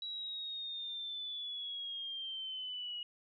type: linear sweep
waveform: sine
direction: down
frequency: 3900 to 2895 Hz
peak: -39 dBFS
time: 0.02-3.03 s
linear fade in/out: 2 ms
effects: none